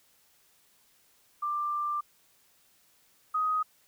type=tone pair in turn; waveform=sine; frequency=1185 / 1253.3 Hz; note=D6 / D#6; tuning=+15 / +12 cents; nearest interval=minor second; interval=97 cents; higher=second; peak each=-28 / -25 dBFS; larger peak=second; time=1.42-2.01 / 3.34-3.63 s; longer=first; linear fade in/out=10 ms; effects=white hiss -65 dBFS RMS until 3.87 s